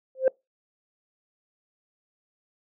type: tone with exponential growth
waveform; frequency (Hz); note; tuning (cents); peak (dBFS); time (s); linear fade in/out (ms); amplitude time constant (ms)
sine; 523.3; C5; 0; -11; 0.15-0.28; 2; 27
effects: noise-tail reverb RT60 0.2 s tail -26 dB re dry + tanh soft clip ceiling -13 dBFS